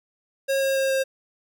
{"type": "tone with pitch steps", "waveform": "square", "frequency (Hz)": [543, 539.9, 536.8, 533.7], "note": ["C#5", "C#5", "C5", "C5"], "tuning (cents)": [-36, -46, 44, 34], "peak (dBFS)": -21, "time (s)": [0.48, 1.04], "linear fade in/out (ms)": 20, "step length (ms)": 140, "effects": []}